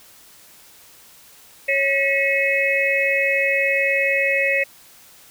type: tone cluster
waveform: sine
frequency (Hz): 552 / 1927 / 2178 / 2559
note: C#5 / B6 / C#7 / D#7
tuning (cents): -7 / -43 / -31 / +48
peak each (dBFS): -22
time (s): 1.68-4.64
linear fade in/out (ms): 10
effects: white hiss -48 dBFS RMS until 5.3 s